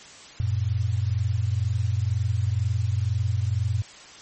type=tone pair together; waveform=sine; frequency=92.44 / 114.5 Hz; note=F#2 / A#2; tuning=-1 / -31 cents; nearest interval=major third; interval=370 cents; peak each=-24 dBFS; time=0.4-3.82 s; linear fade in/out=0 ms; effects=white hiss -45 dBFS RMS until 4.21 s + MP3 32 kbps